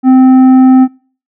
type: tone with tanh clipping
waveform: sine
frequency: 259.3 Hz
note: C4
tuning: 15 cents flat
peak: -3 dBFS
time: 0.03-0.88 s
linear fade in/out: 50 ms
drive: 8 dB
effects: noise-tail reverb RT60 0.4 s tail -22 dB re dry